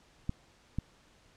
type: clicks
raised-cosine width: 5 ms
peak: -19 dBFS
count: 2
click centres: 0.294 / 0.786 s
effects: pink hiss -63 dBFS RMS until 1.36 s + low-pass 7000 Hz 12 dB/octave